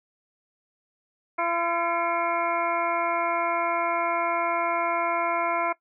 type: harmonic tone with a mistuned harmonic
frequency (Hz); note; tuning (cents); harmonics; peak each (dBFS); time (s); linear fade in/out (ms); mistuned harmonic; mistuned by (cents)
340; F4; -46; 1 / 2 / 3 / 4 / 5 / 6 / 7; -35 / -28 / -28 / -30 / -39 / -32 / -38; 1.38-5.73; 10; 6; +100
effects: noise-tail reverb RT60 0.1 s tail -19 dB re dry